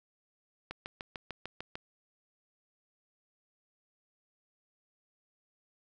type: click train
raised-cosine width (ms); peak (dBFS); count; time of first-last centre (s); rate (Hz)
0.3; -23; 8; 0.71-1.755; 6.7
effects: none